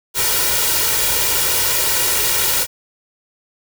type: noise with comb filter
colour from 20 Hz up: white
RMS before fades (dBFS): -17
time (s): 0.14-2.67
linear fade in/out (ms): 50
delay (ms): 2.1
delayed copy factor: +0.7
effects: none